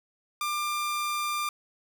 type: tone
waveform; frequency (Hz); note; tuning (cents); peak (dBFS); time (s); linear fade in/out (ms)
sawtooth; 1193; D6; +27; -24; 0.41-1.49; 2
effects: none